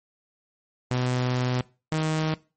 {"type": "tone pair in turn", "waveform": "sawtooth", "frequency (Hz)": [125.5, 156.91], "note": ["B2", "D#3"], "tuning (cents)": [28, 15], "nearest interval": "major third", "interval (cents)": 387, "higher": "second", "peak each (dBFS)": -19, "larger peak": "neither", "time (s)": [[0.91, 1.61], [1.92, 2.34]], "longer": "first", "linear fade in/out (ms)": 0, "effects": ["noise-tail reverb RT60 0.3 s tail -20 dB re dry", "MP3 32 kbps"]}